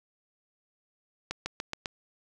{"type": "accelerating click train", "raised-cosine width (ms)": 0.2, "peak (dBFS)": -15, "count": 5, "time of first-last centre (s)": [1.31, 1.858], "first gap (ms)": 150, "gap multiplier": 0.94, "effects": []}